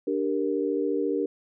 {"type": "chord", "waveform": "sine", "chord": "G minor", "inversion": "second", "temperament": "equal", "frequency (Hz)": [293.7, 392, 466.2], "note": ["D4", "G4", "Bb4"], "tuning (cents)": [0, 0, 0], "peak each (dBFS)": -28, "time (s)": [0.07, 1.26], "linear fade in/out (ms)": 5, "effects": []}